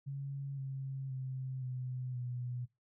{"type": "tone with pitch steps", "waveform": "sine", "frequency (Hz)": [138.59, 134.64, 130.81, 127.09, 123.47], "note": ["C#3", "C3", "C3", "C3", "B2"], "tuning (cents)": [0, 50, 0, -50, 0], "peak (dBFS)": -37, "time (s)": [0.06, 2.66], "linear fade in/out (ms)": 20, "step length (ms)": 520, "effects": ["noise-tail reverb RT60 0.2 s tail -18 dB re dry"]}